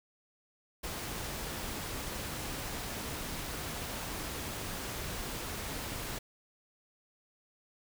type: noise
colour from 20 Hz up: pink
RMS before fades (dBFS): -39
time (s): 0.83-6.19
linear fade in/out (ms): 10
effects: none